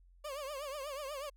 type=tone with vibrato; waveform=30% pulse; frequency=567 Hz; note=C#5; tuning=39 cents sharp; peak=-37 dBFS; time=0.24-1.3 s; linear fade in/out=10 ms; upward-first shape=triangle; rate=8.2 Hz; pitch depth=150 cents each way; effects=added 44 Hz sine -59 dBFS peak until 1.36 s